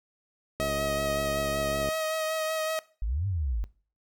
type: tone with vibrato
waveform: sawtooth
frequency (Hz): 633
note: D#5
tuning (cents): +30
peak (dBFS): -24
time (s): 0.6-2.79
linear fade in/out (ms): 0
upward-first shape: sine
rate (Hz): 5.3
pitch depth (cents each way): 18
type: click train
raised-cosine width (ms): 2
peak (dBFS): -21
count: 91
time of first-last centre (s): 0.6-1.888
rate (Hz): 69.9
type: exponential two-way sweep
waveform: sine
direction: up then down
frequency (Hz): 47 to 102.9 to 48.46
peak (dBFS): -26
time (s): 3.02-3.64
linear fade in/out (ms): 0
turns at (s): 3.27
effects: noise-tail reverb RT60 0.4 s tail -20 dB re dry